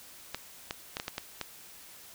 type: clicks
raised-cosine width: 0.2 ms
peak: -16 dBFS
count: 7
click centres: 0.346 / 0.709 / 0.969 / 0.999 / 1.081 / 1.181 / 1.413 s
effects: white hiss -51 dBFS RMS until 2.14 s